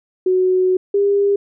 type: tone pair in turn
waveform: sine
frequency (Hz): 370 / 402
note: F#4 / G4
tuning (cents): 0 / +44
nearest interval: minor second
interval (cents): 144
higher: second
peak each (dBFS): -12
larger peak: neither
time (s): 0.26-0.77 / 0.94-1.36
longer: first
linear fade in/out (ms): 5
effects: none